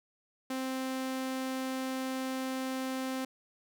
sawtooth tone, 261.6 Hz, C4, in tune, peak -29 dBFS, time 0.5-3.25 s, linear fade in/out 5 ms, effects none

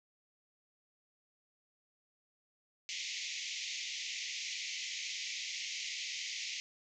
pink band-pass noise, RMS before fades -41 dBFS, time 2.89-6.6 s, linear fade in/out 0 ms, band 2000 to 7000 Hz, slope 96 dB/octave, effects none

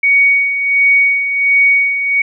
sine tone with tremolo, 2240 Hz, C#7, 18 cents sharp, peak -6 dBFS, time 0.03-2.22 s, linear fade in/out 5 ms, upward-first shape sine, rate 1.4 Hz, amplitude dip 60%, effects none

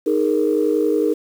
sine chord, D# suspended fourth, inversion none, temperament equal, 311.1 / 415.3 / 466.2 Hz, D#4 / G#4 / A#4, 0 / 0 / 0 cents, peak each -19 dBFS, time 0.06-1.14 s, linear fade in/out 10 ms, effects tanh soft clip ceiling -6 dBFS + 7-bit

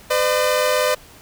sawtooth tone pair together, 507.1 / 603 Hz, B4 / D5, +46 / +46 cents, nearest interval minor third, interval 300 cents, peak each -15 dBFS, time 0.1-0.95 s, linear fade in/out 10 ms, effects pink hiss -45 dBFS RMS until 1.21 s

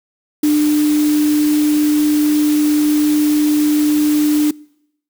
sine tone in noise, 299.4 Hz, D4, 33 cents sharp, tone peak -10 dBFS, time 0.43-4.51 s, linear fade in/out 5 ms, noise white, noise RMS -27 dBFS, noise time 0.43-4.51 s, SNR +14 dB, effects noise-tail reverb RT60 0.8 s tail -25 dB re dry

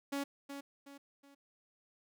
sawtooth tone with echo, 280 Hz, C#4, 18 cents sharp, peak -31 dBFS, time 0.12-0.24 s, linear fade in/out 10 ms, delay 370 ms, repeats 3, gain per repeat -8 dB, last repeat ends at 1.35 s, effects none

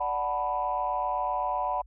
sine chord, B minor seventh, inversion first, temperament equal, 587.3 / 740 / 880 / 987.8 Hz, D5 / F#5 / A5 / B5, 0 / 0 / 0 / 0 cents, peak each -34 / -30 / -34 / -29 dBFS, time 0-1.82 s, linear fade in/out 10 ms, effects tanh soft clip ceiling -17 dBFS + added 50 Hz sine -49 dBFS peak until 1.86 s

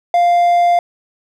triangle tone, 698 Hz, F5, 1 cent flat, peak -7 dBFS, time 0.14-0.79 s, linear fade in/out 2 ms, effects none

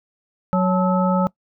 harmonic tone with a mistuned harmonic, 185 Hz, F#3, in tune, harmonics 1 / 3 / 5 / 7, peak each -17 / -22 / -24 / -25 dBFS, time 0.53-1.27 s, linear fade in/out 0 ms, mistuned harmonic 5, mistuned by -99 cents, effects noise-tail reverb RT60 0.1 s tail -22 dB re dry

